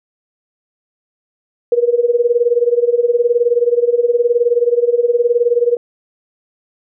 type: tone with tremolo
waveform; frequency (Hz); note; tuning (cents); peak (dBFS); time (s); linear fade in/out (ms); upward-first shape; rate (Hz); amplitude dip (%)
sine; 478.3; A#4; +44; -7; 1.72-5.77; 2; sine; 19; 85
effects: none